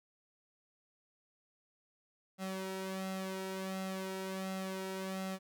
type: tone with flanger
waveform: sawtooth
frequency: 190 Hz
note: F#3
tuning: 46 cents sharp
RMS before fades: -40 dBFS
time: 2.38-5.39 s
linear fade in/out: 50 ms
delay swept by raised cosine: 1.5 to 2.17 ms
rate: 1.4 Hz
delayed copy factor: +0.7
effects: none